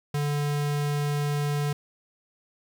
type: tone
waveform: square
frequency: 145.8 Hz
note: D3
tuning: 12 cents flat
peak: -25 dBFS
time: 0.14-1.73 s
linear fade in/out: 5 ms
effects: 10-bit